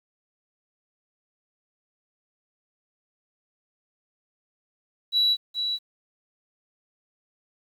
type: tone with echo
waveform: sine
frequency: 3923 Hz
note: B7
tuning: 12 cents flat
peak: -17 dBFS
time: 5.12-5.37 s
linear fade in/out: 50 ms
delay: 420 ms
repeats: 1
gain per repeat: -7 dB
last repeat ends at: 5.79 s
effects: tanh soft clip ceiling -14 dBFS + 9-bit